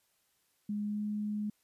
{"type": "tone with pitch glide", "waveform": "sine", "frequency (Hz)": [207.7, 209.6], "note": ["G#3", "G#3"], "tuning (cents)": [0, 16], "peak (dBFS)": -32, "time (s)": [0.69, 1.5], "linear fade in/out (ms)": 5, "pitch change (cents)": 16, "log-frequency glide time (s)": [0.85, 1.02], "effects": ["white hiss -74 dBFS RMS until 1.63 s", "resampled to 32000 Hz"]}